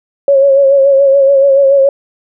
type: tone with vibrato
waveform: sine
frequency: 550 Hz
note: C#5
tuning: 14 cents flat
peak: -4 dBFS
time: 0.28-1.89 s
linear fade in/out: 2 ms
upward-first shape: sine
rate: 7 Hz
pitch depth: 41 cents each way
effects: none